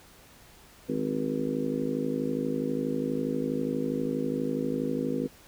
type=harmonic tone with a mistuned harmonic; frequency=52.3 Hz; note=G#1; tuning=13 cents sharp; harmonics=3 / 4 / 5 / 6 / 7 / 8 / 9; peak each=-37 / -36 / -30 / -39 / -36 / -38 / -34 dBFS; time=0.88-5.28 s; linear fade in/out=20 ms; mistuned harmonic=9; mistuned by=+37 cents; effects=pink hiss -54 dBFS RMS until 5.47 s